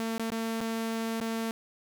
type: tone with dropouts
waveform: sawtooth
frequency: 225.8 Hz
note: A3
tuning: 45 cents sharp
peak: -26 dBFS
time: 0-1.51 s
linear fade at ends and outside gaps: 0 ms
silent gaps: 0.18-0.196 / 0.303-0.319 / 0.605-0.613 / 1.202-1.212 s
effects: none